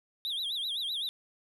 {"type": "tone with vibrato", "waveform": "triangle", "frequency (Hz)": 3556, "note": "A7", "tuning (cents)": 18, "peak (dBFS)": -30, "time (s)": [0.25, 1.09], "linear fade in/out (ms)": 0, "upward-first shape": "sine", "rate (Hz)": 7.8, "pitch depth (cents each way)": 190, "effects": []}